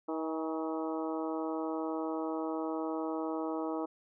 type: harmonic tone with a mistuned harmonic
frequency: 159.3 Hz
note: D#3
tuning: 41 cents sharp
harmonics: 2 / 3 / 4 / 5 / 6 / 7 / 8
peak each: -35 / -39 / -41 / -43 / -45 / -46 / -47 dBFS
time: 0.08-3.86 s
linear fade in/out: 10 ms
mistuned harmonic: 5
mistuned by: +43 cents
effects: none